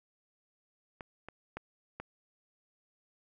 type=clicks; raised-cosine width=0.5 ms; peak=-27 / -29 / -24 / -25 dBFS; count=4; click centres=1.008 / 1.286 / 1.57 / 2 s; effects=none